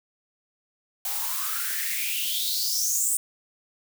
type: noise with high-pass filter sweep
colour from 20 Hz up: blue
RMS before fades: -27 dBFS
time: 1.05-3.17 s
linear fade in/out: 2 ms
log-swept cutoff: 750 to 8600 Hz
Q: 7.1
effects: none